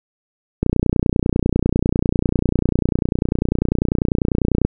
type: click train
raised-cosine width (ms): 3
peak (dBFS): -3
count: 122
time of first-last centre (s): 0.63-4.65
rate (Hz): 30.1
effects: none